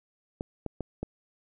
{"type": "clicks", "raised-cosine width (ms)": 2, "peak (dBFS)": -19, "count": 4, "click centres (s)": [0.409, 0.663, 0.807, 1.03], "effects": []}